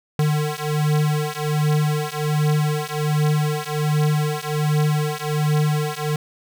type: beating tone pair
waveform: square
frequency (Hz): 150 / 151.3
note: D3 / D#3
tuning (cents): +37 / -48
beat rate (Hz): 1.3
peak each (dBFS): -22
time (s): 0.19-6.16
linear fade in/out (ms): 2
effects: none